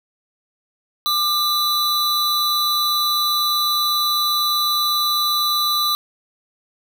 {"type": "tone pair together", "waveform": "square", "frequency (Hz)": [1197, 3964], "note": ["D6", "B7"], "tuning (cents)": [33, 6], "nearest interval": "octave + major sixth", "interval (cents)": 2073, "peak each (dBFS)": [-22, -19], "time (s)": [1.06, 5.95], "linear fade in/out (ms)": 0, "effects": []}